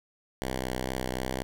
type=tone with vibrato; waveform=5% pulse; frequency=64 Hz; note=C2; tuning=38 cents flat; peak=-19 dBFS; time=0.42-1.43 s; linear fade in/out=0 ms; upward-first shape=triangle; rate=2.5 Hz; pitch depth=27 cents each way; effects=9-bit